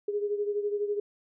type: beating tone pair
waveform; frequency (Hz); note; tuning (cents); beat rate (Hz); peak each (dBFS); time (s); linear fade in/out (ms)
sine; 410.2 / 422.2; G#4 / G#4; -21 / +29; 12; -28 / -34; 0.08-1; 5
effects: none